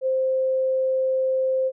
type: tone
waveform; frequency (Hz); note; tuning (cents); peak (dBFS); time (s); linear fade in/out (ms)
sine; 523.3; C5; 0; -19; 0.01-1.72; 50
effects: none